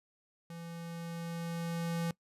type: tone with level ramp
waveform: square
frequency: 168.3 Hz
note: E3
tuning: 36 cents sharp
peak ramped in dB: -44 to -32 dBFS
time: 0.5-2.11 s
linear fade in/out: 2 ms
effects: noise-tail reverb RT60 0.1 s tail -21 dB re dry + resampled to 32000 Hz

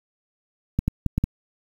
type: clicks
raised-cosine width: 5 ms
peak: -8 dBFS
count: 5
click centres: 0.79 / 0.88 / 1.063 / 1.18 / 1.24 s
effects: 7-bit

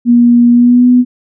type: tone with pitch glide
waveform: sine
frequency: 239.3 to 247.9 Hz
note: A#3 to B3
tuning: +46 to +7 cents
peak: -3 dBFS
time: 0.05-1.05 s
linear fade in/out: 50 ms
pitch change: +61 cents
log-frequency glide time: 0.51-0.88 s
effects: none

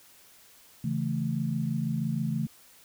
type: chord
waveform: sine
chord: A major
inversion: first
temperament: equal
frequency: 138.59 / 164.81 / 220 Hz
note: C#3 / E3 / A3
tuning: 0 / 0 / 0 cents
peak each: -31 dBFS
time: 0.84-2.47 s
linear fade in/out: 5 ms
effects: white hiss -56 dBFS RMS until 2.84 s

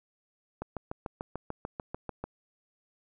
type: click train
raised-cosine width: 1 ms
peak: -21 dBFS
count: 12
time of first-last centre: 0.62-2.24 s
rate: 6.79 Hz
effects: none

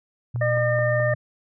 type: tone with pitch glide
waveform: sine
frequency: 120 to 121.04 Hz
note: B2 to B2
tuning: -49 to -34 cents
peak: -23 dBFS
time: 0.34-1.15 s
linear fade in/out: 10 ms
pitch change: +15 cents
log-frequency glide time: 0.83-1.03 s
type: click train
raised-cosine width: 1 ms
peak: -26 dBFS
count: 4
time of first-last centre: 0.36-1.001 s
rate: 4.68 Hz
type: harmonic tone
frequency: 605 Hz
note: D#5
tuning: 49 cents flat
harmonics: 1 / 2 / 3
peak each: -21 / -33 / -26 dBFS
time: 0.41-1.14 s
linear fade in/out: 5 ms
effects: none

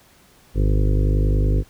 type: harmonic tone with a mistuned harmonic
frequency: 50.8 Hz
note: G#1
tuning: 38 cents flat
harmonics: 1 / 2 / 3 / 5 / 6 / 7 / 8 / 9 / 10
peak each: -16 / -22 / -26 / -30 / -32 / -33 / -34 / -35 / -36 dBFS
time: 0.54-1.64 s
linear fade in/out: 50 ms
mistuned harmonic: 1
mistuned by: -18 cents
effects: pink hiss -53 dBFS RMS until 1.69 s

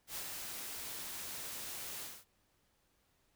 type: noise with ADSR envelope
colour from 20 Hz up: white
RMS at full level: -41 dBFS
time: 0.07-2.25 s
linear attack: 87 ms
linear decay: 74 ms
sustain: -3 dB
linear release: 240 ms
effects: pink hiss -75 dBFS RMS until 3.35 s

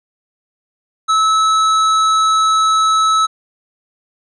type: tone with hard clipping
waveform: triangle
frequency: 1300 Hz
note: E6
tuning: 24 cents flat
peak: -12 dBFS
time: 1.08-3.27 s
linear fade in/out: 20 ms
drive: 15 dB
effects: resampled to 22050 Hz

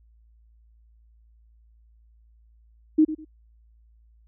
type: tone with echo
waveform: sine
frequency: 311.1 Hz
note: D#4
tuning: in tune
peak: -13 dBFS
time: 2.98-3.05 s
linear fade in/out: 10 ms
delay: 100 ms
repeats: 2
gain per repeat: -13 dB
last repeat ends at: 3.25 s
effects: added 56 Hz sine -54 dBFS peak until 4.27 s

